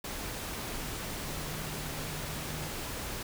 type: tone in noise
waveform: sine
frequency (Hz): 153.3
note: D#3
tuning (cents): -25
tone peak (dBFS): -42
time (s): 1.23-2.69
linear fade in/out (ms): 5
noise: pink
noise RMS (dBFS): -38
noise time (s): 0.04-3.23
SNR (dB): -7
effects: none